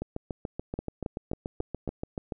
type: two click trains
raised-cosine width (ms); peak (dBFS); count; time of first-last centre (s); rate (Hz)
2; -18 / -19; 5 / 17; 0.79-1.877 / 0.02-2.322; 3.68 / 6.95
effects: none